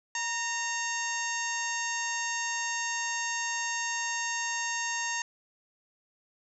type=harmonic tone with a mistuned harmonic; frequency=920 Hz; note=A#5; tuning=23 cents flat; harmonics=1 / 2 / 3 / 4 / 5 / 6 / 7 / 8; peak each=-36 / -34 / -39 / -45 / -44 / -43 / -35 / -43 dBFS; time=0.15-5.22 s; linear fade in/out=2 ms; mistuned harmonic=1; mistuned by=+41 cents; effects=none